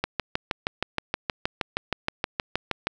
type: click train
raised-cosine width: 0.3 ms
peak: -8 dBFS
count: 19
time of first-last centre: 0.04-2.87 s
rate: 6.36 Hz
effects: none